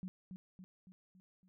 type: tone with echo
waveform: sine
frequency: 185 Hz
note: F#3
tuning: in tune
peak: -40 dBFS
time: 0.03-0.08 s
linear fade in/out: 0 ms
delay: 280 ms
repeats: 5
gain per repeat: -5 dB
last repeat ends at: 1.48 s
effects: none